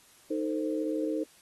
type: chord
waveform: sine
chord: A diminished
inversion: second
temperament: equal with one note detuned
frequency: 311.1 / 445.9 / 523.3 Hz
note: Eb4 / A4 / C5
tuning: 0 / +23 / 0 cents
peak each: -30 / -34 / -35 dBFS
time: 0.3-1.24 s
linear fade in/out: 10 ms
effects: white hiss -59 dBFS RMS until 1.41 s + AAC 32 kbps